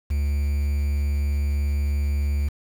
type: tone with quantisation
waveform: triangle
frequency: 71.6 Hz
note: D2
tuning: 43 cents flat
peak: -18 dBFS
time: 0.1-2.49 s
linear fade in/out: 10 ms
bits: 7
effects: none